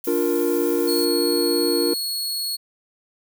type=noise; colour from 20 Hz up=violet; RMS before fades=-32 dBFS; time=0.04-1.05 s; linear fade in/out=2 ms
type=chord; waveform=triangle; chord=Bb major; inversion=first; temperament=just; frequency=291.4 / 349.6 / 466.2 Hz; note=D4 / F4 / Bb4; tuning=-13 / +2 / 0 cents; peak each=-22 / -20 / -21 dBFS; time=0.07-1.94 s; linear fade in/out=5 ms
type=tone; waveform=sawtooth; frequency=4343 Hz; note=C#8; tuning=36 cents flat; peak=-21 dBFS; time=0.87-2.57 s; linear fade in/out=20 ms
effects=none